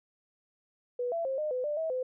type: tone with pitch steps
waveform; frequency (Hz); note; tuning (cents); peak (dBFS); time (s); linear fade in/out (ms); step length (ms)
sine; 490.4 / 671 / 533 / 609 / 505 / 593 / 644 / 510; B4 / E5 / C5 / D#5 / B4 / D5 / E5 / C5; -12 / +31 / +32 / -37 / +39 / +17 / -41 / -44; -29; 0.99-2.03; 5; 130
effects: none